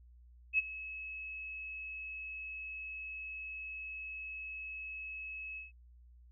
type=tone with ADSR envelope; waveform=sine; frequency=2580 Hz; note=E7; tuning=38 cents flat; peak=-24 dBFS; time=0.53-5.72 s; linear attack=54 ms; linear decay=24 ms; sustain=-17 dB; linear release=150 ms; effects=added 60 Hz sine -56 dBFS peak until 6.31 s